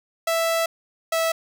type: tone pair in turn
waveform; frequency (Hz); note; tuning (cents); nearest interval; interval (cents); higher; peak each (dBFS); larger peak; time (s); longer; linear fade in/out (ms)
sawtooth; 660 / 654.3; E5 / E5; +2 / -13; unison; 15; first; -16; neither; 0.27-0.66 / 1.12-1.32; first; 5
effects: none